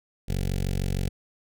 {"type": "tone with notch filter", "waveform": "15% pulse", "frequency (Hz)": 46.54, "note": "F#1", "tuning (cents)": 11, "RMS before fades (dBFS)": -27, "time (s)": [0.28, 1.09], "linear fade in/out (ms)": 10, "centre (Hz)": 1100, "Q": 0.55, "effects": []}